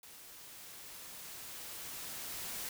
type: noise with level ramp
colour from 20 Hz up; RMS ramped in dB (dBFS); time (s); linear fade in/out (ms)
white; -54 to -41; 0.03-2.69; 2
effects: none